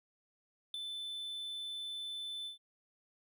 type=tone with ADSR envelope; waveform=triangle; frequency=3520 Hz; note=A7; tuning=in tune; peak=-31 dBFS; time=0.74-2.58 s; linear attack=3 ms; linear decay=5 ms; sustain=-7 dB; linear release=120 ms; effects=none